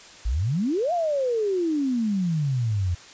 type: exponential two-way sweep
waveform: sine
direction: up then down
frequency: 49 to 721 to 84.3 Hz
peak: -21 dBFS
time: 0.25-2.95 s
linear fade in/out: 10 ms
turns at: 0.93 s
effects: white hiss -46 dBFS RMS until 3.13 s + resampled to 16000 Hz